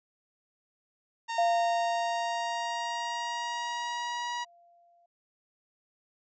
sawtooth tone with pitch glide, 920 to 962.4 Hz, A#5 to B5, -23 to -45 cents, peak -28 dBFS, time 1.28-4.45 s, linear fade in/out 20 ms, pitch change +78 cents, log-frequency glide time 1.39-4.32 s
sine tone with exponential decay, 691 Hz, F5, 19 cents flat, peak -22 dBFS, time 1.38-5.06 s, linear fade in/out 5 ms, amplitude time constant 800 ms
effects resampled to 16000 Hz

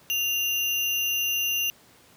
sine tone with sample-and-hold, 2794 Hz, F7, in tune, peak -23 dBFS, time 0.1-1.7 s, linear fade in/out 0 ms, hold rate 8820 Hz, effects pink hiss -55 dBFS RMS until 2.16 s + high-pass 100 Hz 12 dB/octave

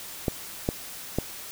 clicks, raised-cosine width 2 ms, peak -10 dBFS, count 3, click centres 0.282 / 0.689 / 1.186 s, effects white hiss -40 dBFS RMS until 1.51 s

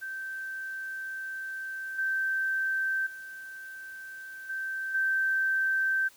sine tone with level steps, 1556 Hz, G6, 13 cents flat, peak -34 / -26 / -40 / -31 / -24 dBFS, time 0.01-6.09 s, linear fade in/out 20 ms, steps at 1.98 / 3.06 / 4.49 / 4.94 s, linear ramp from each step 10 ms, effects white hiss -57 dBFS RMS until 6.16 s

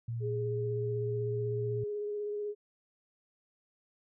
sine tone, 116.54 Hz, A#2, in tune, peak -33 dBFS, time 0.08-1.84 s, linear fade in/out 5 ms
sine tone with vibrato, 415.3 Hz, G#4, in tune, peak -33 dBFS, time 0.2-2.55 s, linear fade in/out 50 ms, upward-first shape sine, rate 16 Hz, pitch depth 17 cents each way
effects none

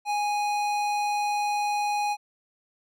sine tone with tanh clipping, 828 Hz, G#5, 5 cents flat, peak -26 dBFS, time 0.05-2.17 s, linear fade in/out 50 ms, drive 18 dB, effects none

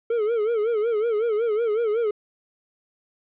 triangle tone with vibrato, 444.7 Hz, A4, 18 cents sharp, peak -18 dBFS, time 0.1-2.11 s, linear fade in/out 5 ms, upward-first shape sine, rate 5.4 Hz, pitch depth 120 cents each way, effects resampled to 8000 Hz + 10-bit

